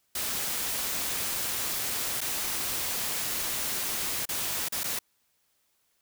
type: noise with dropouts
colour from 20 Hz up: white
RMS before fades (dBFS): -31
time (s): 0.15-4.99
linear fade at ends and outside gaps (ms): 5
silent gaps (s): 2.207-2.213 / 4.255-4.289 / 4.686-4.722 / 4.835-4.84
effects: white hiss -72 dBFS RMS until 6.01 s